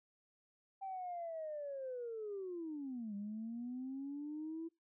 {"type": "linear two-way sweep", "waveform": "sine", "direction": "down then up", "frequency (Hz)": [784, 199.4, 332.8], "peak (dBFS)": -40, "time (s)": [0.81, 4.69], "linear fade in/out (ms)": 20, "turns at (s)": 3.15, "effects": ["noise-tail reverb RT60 0.2 s tail -23 dB re dry", "tanh soft clip ceiling -36 dBFS"]}